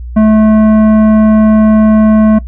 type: tone with tanh clipping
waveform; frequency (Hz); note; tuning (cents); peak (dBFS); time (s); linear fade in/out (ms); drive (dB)
triangle; 216.6; A3; -27; -5; 0.16-2.39; 10; 16
effects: noise-tail reverb RT60 0.1 s tail -19 dB re dry + added 60 Hz sine -20 dBFS peak until 2.47 s